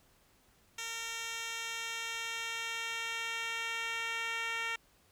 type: tone with band-pass filter sweep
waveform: 10% pulse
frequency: 458 Hz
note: A#4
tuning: 31 cents flat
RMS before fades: -38 dBFS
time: 0.78-4.76 s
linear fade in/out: 5 ms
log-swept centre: 5000 to 2500 Hz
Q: 1.1
effects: pink hiss -67 dBFS RMS until 5.11 s